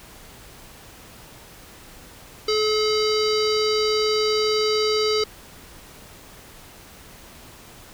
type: tone with low-pass filter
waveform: square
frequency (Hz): 428.9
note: A4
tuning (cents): -44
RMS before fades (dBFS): -21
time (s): 2.48-5.24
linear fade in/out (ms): 5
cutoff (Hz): 4800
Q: 5.6
effects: pink hiss -45 dBFS RMS until 7.93 s